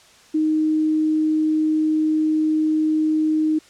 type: tone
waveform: sine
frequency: 311.1 Hz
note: D#4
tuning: in tune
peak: -16 dBFS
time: 0.34-3.59 s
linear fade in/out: 10 ms
effects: white hiss -50 dBFS RMS until 3.69 s + low-pass 7000 Hz 12 dB/octave